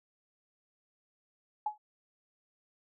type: tone with exponential decay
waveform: sine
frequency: 846 Hz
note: G#5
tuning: 32 cents sharp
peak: -26 dBFS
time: 1.66-1.78 s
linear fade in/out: 5 ms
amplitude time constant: 25 ms
effects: none